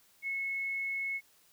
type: tone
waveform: sine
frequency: 2189 Hz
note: C#7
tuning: 22 cents flat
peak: -32 dBFS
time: 0.22-1.21 s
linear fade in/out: 50 ms
effects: white hiss -65 dBFS RMS until 1.52 s